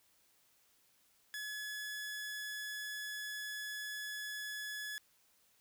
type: tone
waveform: sawtooth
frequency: 1701 Hz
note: G#6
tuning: 41 cents sharp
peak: -37 dBFS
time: 1.34-4.98 s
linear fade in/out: 0 ms
effects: white hiss -71 dBFS RMS until 5.6 s